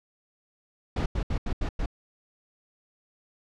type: noise bursts at uneven times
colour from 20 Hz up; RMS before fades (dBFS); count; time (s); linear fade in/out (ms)
brown; -27; 6; 0.96-1.06 / 1.15-1.23 / 1.3-1.38 / 1.46-1.53 / 1.61-1.69 / 1.79-1.86; 5
effects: low-pass 5000 Hz 12 dB/octave